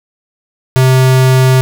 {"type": "tone", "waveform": "square", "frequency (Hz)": 130, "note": "C3", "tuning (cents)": -11, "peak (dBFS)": -6, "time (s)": [0.76, 1.61], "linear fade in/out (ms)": 0, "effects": []}